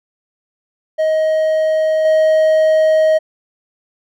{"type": "tone with level steps", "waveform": "triangle", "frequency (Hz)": 629, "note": "D#5", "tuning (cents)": 19, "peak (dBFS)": [-10, -7], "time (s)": [0.98, 3.19], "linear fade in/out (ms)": 20, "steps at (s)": 2.05, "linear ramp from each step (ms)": 2, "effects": []}